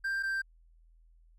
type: tone pair in turn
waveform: triangle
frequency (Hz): 1582 / 1573.7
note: G6 / G6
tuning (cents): +15 / +6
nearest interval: unison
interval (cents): 9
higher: first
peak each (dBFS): -28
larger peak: neither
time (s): 0.04-0.23 / 0.23-0.42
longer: neither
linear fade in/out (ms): 10
effects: added 41 Hz sine -58 dBFS peak until 1.38 s